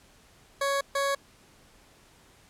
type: tone bursts at uneven times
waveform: 20% pulse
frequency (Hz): 556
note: C#5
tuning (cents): +5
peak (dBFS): -20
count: 2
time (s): 0.61-0.81 / 0.95-1.15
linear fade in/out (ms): 5
effects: pink hiss -58 dBFS RMS until 2.49 s + low-pass 11000 Hz 12 dB/octave